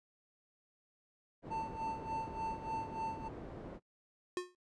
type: low-pass noise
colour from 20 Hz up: white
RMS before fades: -47 dBFS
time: 1.42-3.8 s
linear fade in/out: 50 ms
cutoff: 460 Hz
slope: 12 dB/octave
type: tone with tremolo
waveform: triangle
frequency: 892 Hz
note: A5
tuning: 23 cents sharp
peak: -33 dBFS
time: 1.5-3.29 s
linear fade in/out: 20 ms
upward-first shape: sine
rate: 3.4 Hz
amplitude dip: 80%
type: tone with exponential decay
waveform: square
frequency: 360.2 Hz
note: F#4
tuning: 46 cents flat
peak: -32 dBFS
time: 4.37-4.55 s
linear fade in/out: 1 ms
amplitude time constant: 37 ms
effects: noise-tail reverb RT60 0.1 s tail -23 dB re dry + resampled to 22050 Hz